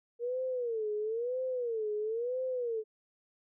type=tone with vibrato; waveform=sine; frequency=466.2 Hz; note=A#4; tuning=in tune; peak=-31 dBFS; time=0.19-2.84 s; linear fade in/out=50 ms; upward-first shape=sine; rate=1 Hz; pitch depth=180 cents each way; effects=none